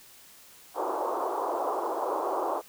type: band-pass noise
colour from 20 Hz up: white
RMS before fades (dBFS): -30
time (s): 0.74-2.62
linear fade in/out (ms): 50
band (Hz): 330 to 1100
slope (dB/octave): 48
effects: white hiss -53 dBFS RMS until 2.68 s